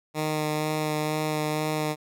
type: tone with vibrato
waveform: 10% pulse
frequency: 153.5 Hz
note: D#3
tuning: 23 cents flat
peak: -17 dBFS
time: 0.14-1.96 s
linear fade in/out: 50 ms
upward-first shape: sine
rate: 2.1 Hz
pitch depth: 13 cents each way
effects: none